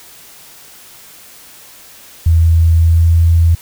sine tone with pitch glide, 82.41 to 83.42 Hz, E2 to E2, 0 to +21 cents, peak -6 dBFS, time 2.26-3.55 s, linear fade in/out 5 ms, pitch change +21 cents, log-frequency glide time 2.77-3.14 s, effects white hiss -39 dBFS RMS until 3.61 s

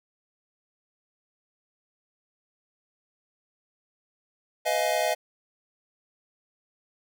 square chord, F half-diminished seventh, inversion second, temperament just, 502.9 / 628.6 / 698.5 / 838.1 Hz, Cb5 / Eb5 / F5 / Ab5, +31 / +18 / 0 / +16 cents, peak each -33 / -27 / -29 / -33 dBFS, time 4.65-5.15 s, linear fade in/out 20 ms, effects none

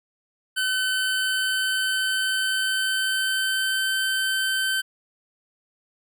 25% pulse tone with pitch glide, 1522 to 1543.2 Hz, F#6 to G6, +48 to -28 cents, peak -18 dBFS, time 0.56-4.82 s, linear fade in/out 20 ms, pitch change +24 cents, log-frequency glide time 0.88-3.92 s, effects none

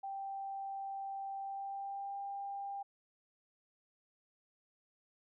sine tone with pitch glide, 784 to 796.3 Hz, G5 to G5, 0 to +27 cents, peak -39 dBFS, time 0.03-2.83 s, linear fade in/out 10 ms, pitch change +27 cents, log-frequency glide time 1.4-2.18 s, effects none

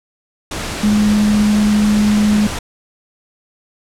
sine tone in noise, 209.7 Hz, G#3, 17 cents sharp, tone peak -10 dBFS, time 0.83-2.47 s, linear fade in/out 5 ms, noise pink, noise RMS -23 dBFS, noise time 0.51-2.59 s, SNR +10 dB, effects low-pass 9000 Hz 12 dB/octave

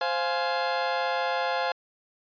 30% pulse chord, F minor, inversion second, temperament just, 523.8 / 698.5 / 838.1 Hz, C5 / F5 / Ab5, +2 / 0 / +16 cents, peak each -27 dBFS, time 0.01-1.72 s, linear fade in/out 2 ms, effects resampled to 11025 Hz

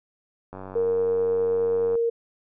click train, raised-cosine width 1 ms, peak -24 dBFS, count 136, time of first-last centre 0.53-1.954 s, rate 94.8 Hz
sine tone, 464.4 Hz, A#4, 7 cents flat, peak -20 dBFS, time 0.75-2.1 s, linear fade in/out 10 ms
effects none

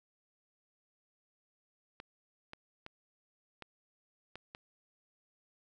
clicks, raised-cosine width 0.3 ms, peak -29 dBFS, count 6, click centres 2.001 / 2.534 / 2.864 / 3.623 / 4.356 / 4.549 s, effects none

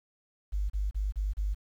sine tone bursts, 50.1 Hz, G1, 38 cents sharp, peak -27 dBFS, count 5, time 0.52-1.548 s, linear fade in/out 20 ms, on 180 ms, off 32 ms, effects 10-bit

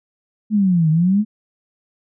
sine exponential two-way sweep, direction down then up, 219.5 to 153.5 to 219.5 Hz, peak -12 dBFS, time 0.5-1.25 s, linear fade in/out 50 ms, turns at 0.9 s, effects none

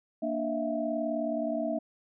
sine tone cluster, 233.6 / 295.1 / 649 / 688 Hz, A#3 / D4 / E5 / F5, +4 / +8 / -27 / -26 cents, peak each -34 / -34 / -31 / -39 dBFS, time 0.22-1.79 s, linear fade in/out 10 ms, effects none

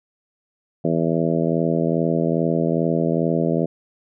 harmonic tone, 82.41 Hz, E2, in tune, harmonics 2 / 3 / 4 / 5 / 6 / 7 / 8, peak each -22 / -24 / -25 / -26 / -27 / -27 / -28 dBFS, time 0.84-3.66 s, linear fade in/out 10 ms, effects none

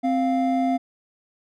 triangle tone pair together, 261.6 / 698.4 Hz, C4 / F5, 0 / 0 cents, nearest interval octave + perfect fourth, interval 1700 cents, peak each -19 / -21 dBFS, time 0.03-0.78 s, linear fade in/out 20 ms, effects none

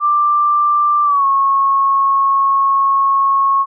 sine tone with pitch glide, 1181 to 1095.6 Hz, D6 to C#6, +9 to -21 cents, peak -10 dBFS, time 0-3.66 s, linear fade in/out 50 ms, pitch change -130 cents, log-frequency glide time 1.04-1.25 s, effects none

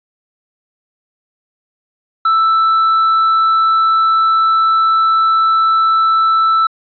triangle tone with hard clipping, 1322 Hz, E6, 5 cents sharp, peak -10 dBFS, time 2.25-6.67 s, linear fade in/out 5 ms, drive 6 dB, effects resampled to 11025 Hz

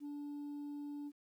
sine tone, 290 Hz, D4, 22 cents flat, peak -39 dBFS, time 0-1.12 s, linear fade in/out 50 ms, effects tanh soft clip ceiling -41 dBFS + 12-bit

